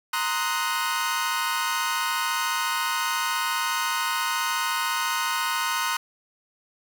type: chord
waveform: sawtooth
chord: C half-diminished seventh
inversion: third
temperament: equal with one note detuned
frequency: 932.3 / 1046.5 / 1256.1 / 1480 Hz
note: Bb5 / C6 / Eb6 / Gb6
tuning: 0 / 0 / +16 / 0 cents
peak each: -26 dBFS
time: 0.13-5.97 s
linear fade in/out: 5 ms
effects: 8-bit